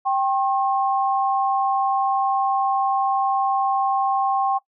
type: tone pair together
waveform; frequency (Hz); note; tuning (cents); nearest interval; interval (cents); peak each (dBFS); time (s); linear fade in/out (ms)
sine; 784 / 1077; G5 / C6; 0 / +50; perfect fourth; 550; -19 / -23; 0.05-4.59; 20
effects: noise-tail reverb RT60 0.1 s tail -20 dB re dry